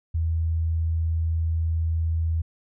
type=tone; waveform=sine; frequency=81.6 Hz; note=E2; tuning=17 cents flat; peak=-21 dBFS; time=0.14-2.42 s; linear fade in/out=10 ms; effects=none